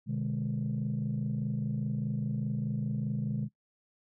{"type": "chord", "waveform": "sine", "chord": "G# diminished", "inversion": "first", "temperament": "just", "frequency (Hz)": [124.59, 149.51, 207.7], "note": ["B2", "D3", "G#3"], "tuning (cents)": [16, 31, 0], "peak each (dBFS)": -33, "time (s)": [0.06, 3.49], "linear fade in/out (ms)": 50, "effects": ["noise-tail reverb RT60 0.1 s tail -20 dB re dry", "tanh soft clip ceiling -24 dBFS"]}